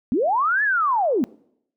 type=linear two-way sweep; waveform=sine; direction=up then down; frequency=210 to 1760 to 211.9 Hz; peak=-17 dBFS; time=0.12-1.24 s; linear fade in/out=0 ms; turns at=0.63 s; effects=noise-tail reverb RT60 0.7 s tail -23 dB re dry